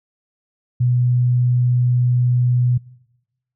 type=tone; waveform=sine; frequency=123.47 Hz; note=B2; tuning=in tune; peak=-13 dBFS; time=0.8-2.78 s; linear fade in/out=10 ms; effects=noise-tail reverb RT60 1.0 s tail -23 dB re dry